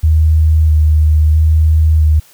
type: tone with vibrato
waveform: sine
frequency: 77.78 Hz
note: D#2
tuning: in tune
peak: -6 dBFS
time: 0.03-2.2 s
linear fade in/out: 10 ms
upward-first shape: square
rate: 0.76 Hz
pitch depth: 17 cents each way
effects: white hiss -45 dBFS RMS until 2.33 s